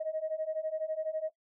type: beating tone pair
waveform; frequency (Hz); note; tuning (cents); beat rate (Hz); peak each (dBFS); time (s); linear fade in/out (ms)
sine; 622.3 / 634.3; D#5 / D#5; 0 / +33; 12; -35 / -34; 0-1.3; 10
effects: noise-tail reverb RT60 0.1 s tail -17 dB re dry + tanh soft clip ceiling -24 dBFS